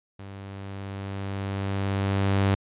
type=tone with level ramp; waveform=sawtooth; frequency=98.1 Hz; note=G2; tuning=2 cents sharp; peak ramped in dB=-35 to -15 dBFS; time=0.19-2.55 s; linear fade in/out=5 ms; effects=resampled to 8000 Hz